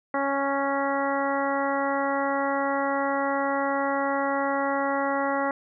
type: harmonic tone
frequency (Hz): 277.2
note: C#4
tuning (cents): 0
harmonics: 1 / 2 / 3 / 4 / 5 / 6 / 7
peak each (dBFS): -30 / -28 / -29 / -31 / -33 / -38 / -34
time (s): 0.14-5.51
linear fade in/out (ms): 2
effects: none